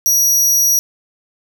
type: tone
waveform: sawtooth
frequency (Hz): 5780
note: F#8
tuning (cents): -41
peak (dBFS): -8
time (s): 0.06-0.79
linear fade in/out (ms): 0
effects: none